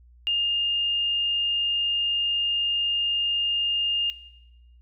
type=tone; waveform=sine; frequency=2822 Hz; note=F7; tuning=17 cents sharp; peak=-21 dBFS; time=0.27-4.1 s; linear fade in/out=0 ms; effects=noise-tail reverb RT60 1.0 s tail -18 dB re dry + added 60 Hz sine -50 dBFS peak until 4.81 s